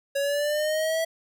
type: linear sweep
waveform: square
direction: up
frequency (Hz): 554.4 to 657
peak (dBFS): -24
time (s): 0.15-1.05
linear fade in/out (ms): 10
effects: none